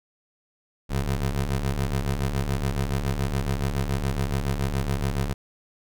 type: ring-modulated tone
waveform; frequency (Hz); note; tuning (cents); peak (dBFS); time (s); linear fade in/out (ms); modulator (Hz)
25% pulse; 69.9; C#2; +15; -17; 0.89-5.34; 20; 31.4
effects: none